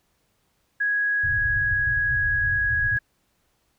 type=tone; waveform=sine; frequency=1661.2 Hz; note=G#6; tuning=in tune; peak=-20 dBFS; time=0.8-2.99 s; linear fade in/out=10 ms
type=low-pass noise; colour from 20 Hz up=white; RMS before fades=-31 dBFS; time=1.23-2.97 s; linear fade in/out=0 ms; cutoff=130 Hz; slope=96 dB/octave
effects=pink hiss -69 dBFS RMS until 3.78 s